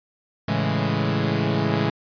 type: chord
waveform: sawtooth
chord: A major seventh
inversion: none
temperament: equal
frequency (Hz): 110 / 138.59 / 164.81 / 207.7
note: A2 / C#3 / E3 / G#3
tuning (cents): 0 / 0 / 0 / 0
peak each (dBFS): -22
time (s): 0.48-1.9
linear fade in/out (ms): 5
effects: resampled to 11025 Hz